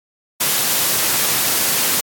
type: high-pass noise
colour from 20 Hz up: white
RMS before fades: -17 dBFS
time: 0.4-2.01 s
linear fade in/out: 10 ms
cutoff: 100 Hz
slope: 24 dB/octave
effects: AAC 64 kbps